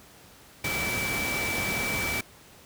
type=tone in noise; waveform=sine; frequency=2312 Hz; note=D7; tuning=28 cents flat; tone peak=-29 dBFS; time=0.64-2.21 s; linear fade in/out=5 ms; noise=pink; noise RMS=-31 dBFS; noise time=0.64-2.21 s; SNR=-1 dB; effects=pink hiss -52 dBFS RMS until 2.65 s + high-pass 60 Hz 12 dB/octave